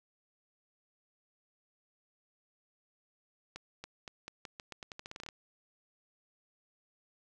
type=accelerating click train; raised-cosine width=0.2 ms; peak=-26 dBFS; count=17; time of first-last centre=3.56-5.288 s; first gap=280 ms; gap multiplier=0.85; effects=none